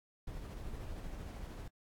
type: noise with tremolo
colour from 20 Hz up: brown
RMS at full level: -43 dBFS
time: 0.27-1.68 s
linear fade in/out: 5 ms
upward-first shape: sine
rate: 13 Hz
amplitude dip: 25%
effects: AAC 64 kbps